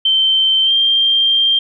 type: tone with pitch glide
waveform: sine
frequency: 3109 to 3178 Hz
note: G7 to G7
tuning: -15 to +23 cents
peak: -10 dBFS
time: 0.05-1.59 s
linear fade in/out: 5 ms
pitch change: +38 cents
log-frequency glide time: 0.64-0.72 s
effects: none